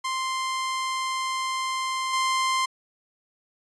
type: tone with level steps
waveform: sawtooth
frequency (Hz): 1046.5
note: C6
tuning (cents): 0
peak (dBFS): -22 / -18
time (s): 0.04-2.66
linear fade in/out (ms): 10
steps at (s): 2.13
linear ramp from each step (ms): 5
effects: resampled to 22050 Hz